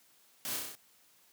white noise with echo, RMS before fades -38 dBFS, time 0.45-0.56 s, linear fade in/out 0 ms, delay 32 ms, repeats 6, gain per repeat -2 dB, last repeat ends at 0.752 s, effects white hiss -65 dBFS RMS until 1.32 s + high-pass 100 Hz 12 dB/octave

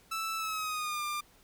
sawtooth tone with pitch glide, 1318.5 to 1195.2 Hz, E6 to D6, 0 to +30 cents, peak -29 dBFS, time 0.11-1.21 s, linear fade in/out 10 ms, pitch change -170 cents, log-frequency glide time 0.37-1.03 s, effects pink hiss -62 dBFS RMS until 1.43 s

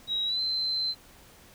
sine tone with pitch glide, 3835 to 4087 Hz, A#7 to C8, +48 to -41 cents, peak -26 dBFS, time 0.07-0.95 s, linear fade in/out 50 ms, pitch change +111 cents, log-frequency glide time 0.25-0.4 s, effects pink hiss -54 dBFS RMS until 1.54 s

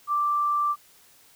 sine tone, 1175 Hz, D6, 1 cent sharp, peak -21 dBFS, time 0.07-0.76 s, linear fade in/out 50 ms, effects white hiss -56 dBFS RMS until 1.35 s

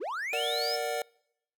triangle linear sweep, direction up, 277.1 to 5400 Hz, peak -30 dBFS, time 0-0.77 s, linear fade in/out 20 ms
square chord, Bb augmented, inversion none, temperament equal, 466.2 / 587.3 / 740 Hz, Bb4 / D5 / F#5, 0 / 0 / 0 cents, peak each -35 dBFS, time 0.33-1.02 s, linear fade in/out 2 ms
effects noise-tail reverb RT60 0.8 s tail -26 dB re dry

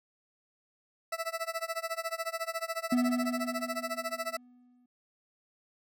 20% pulse tone with tremolo, 659.3 Hz, E5, in tune, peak -25 dBFS, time 1.12-4.37 s, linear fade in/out 5 ms, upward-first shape sine, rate 14 Hz, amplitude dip 95%
triangle tone with exponential decay, 246.9 Hz, B3, in tune, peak -21 dBFS, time 2.92-4.86 s, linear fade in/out 5 ms, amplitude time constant 420 ms
effects none

